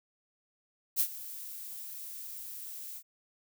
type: noise with ADSR envelope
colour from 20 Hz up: violet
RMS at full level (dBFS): -26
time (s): 0.96-3.03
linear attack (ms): 38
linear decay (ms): 73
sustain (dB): -17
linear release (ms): 64
effects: none